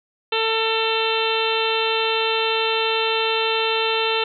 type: harmonic tone with a mistuned harmonic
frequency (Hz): 447.1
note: A4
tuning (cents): +28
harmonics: 1 / 2 / 3 / 4 / 5 / 6 / 7 / 8 / 9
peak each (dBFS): -23 / -26 / -28 / -33 / -34 / -25 / -28 / -28 / -31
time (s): 0.32-4.24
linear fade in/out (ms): 5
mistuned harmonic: 7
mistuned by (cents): -18
effects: none